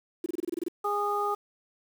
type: tone bursts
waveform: sine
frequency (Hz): 343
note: F4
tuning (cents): -31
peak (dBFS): -26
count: 10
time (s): 0.24-0.684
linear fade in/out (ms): 5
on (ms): 21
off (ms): 26
type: harmonic tone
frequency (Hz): 410.6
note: G#4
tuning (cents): -20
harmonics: 1 / 2 / 3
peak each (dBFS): -31 / -31 / -29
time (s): 0.84-1.35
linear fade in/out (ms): 10
effects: 8-bit